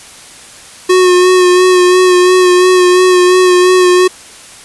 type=tone with vibrato; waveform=square; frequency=364.1 Hz; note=F#4; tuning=28 cents flat; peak=-5 dBFS; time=0.89-4.08 s; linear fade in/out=10 ms; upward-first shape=sine; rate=2.9 Hz; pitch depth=26 cents each way; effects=white hiss -34 dBFS RMS until 4.64 s + resampled to 24000 Hz